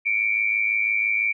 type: tone pair together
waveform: sine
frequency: 2247 / 2353 Hz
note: C#7 / D7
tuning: +23 / +3 cents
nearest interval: minor second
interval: 80 cents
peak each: -24 / -21 dBFS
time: 0.05-1.33 s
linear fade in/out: 20 ms
effects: none